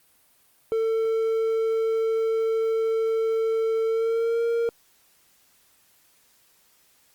triangle tone with pitch glide, 447.8 to 464.9 Hz, A4 to A#4, +30 to -5 cents, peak -19 dBFS, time 0.72-4.69 s, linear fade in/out 0 ms, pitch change +65 cents, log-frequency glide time 3.86-4.44 s, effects white hiss -61 dBFS RMS until 7.14 s + Opus 32 kbps

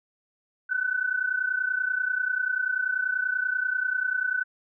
sine tone pair together, 1485 / 1515.3 Hz, F#6 / F#6, +6 / +41 cents, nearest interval unison, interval 35 cents, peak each -28 / -26 dBFS, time 0.69-4.44 s, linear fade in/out 20 ms, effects none

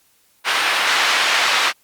pink band-pass noise, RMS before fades -17 dBFS, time 0.44-1.73 s, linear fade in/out 50 ms, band 1200 to 3900 Hz, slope 12 dB/octave, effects white hiss -58 dBFS RMS until 1.83 s + Opus 48 kbps

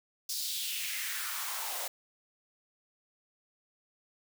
white noise with high-pass filter sweep, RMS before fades -36 dBFS, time 0.29-1.88 s, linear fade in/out 5 ms, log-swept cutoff 5100 to 600 Hz, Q 2.8, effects none

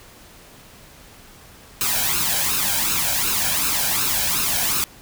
white noise with flanger, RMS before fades -21 dBFS, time 1.81-4.84 s, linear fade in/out 0 ms, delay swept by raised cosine 0.75 to 1.29 ms, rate 2.7 Hz, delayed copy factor +0.65, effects pink hiss -46 dBFS RMS until 5.01 s

